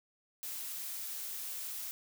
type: noise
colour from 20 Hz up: blue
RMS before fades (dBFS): -41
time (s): 0.43-1.91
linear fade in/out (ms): 0
effects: none